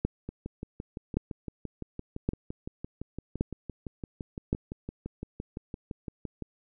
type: two click trains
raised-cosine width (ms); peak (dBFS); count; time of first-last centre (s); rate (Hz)
3; -23 / -13; 37 / 5; 0.29-6.423 / 0.05-4.529; 5.87 / 0.893
effects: none